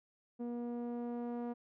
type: tone with low-pass filter sweep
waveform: sawtooth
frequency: 239.3 Hz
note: A#3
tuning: 46 cents sharp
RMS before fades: -40 dBFS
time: 0.39-1.54 s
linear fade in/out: 20 ms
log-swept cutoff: 480 to 780 Hz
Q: 1
effects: none